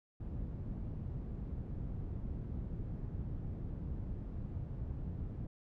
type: low-pass noise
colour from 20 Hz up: white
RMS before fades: -41 dBFS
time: 0.2-5.47 s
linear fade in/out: 5 ms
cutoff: 120 Hz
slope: 12 dB/octave
effects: none